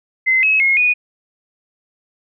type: tone with pitch steps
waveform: sine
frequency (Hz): 2058 / 2569 / 2158 / 2469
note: C7 / E7 / C#7 / D#7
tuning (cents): -29 / -45 / -47 / -14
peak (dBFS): -11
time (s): 0.26-0.94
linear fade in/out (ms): 20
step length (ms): 170
effects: none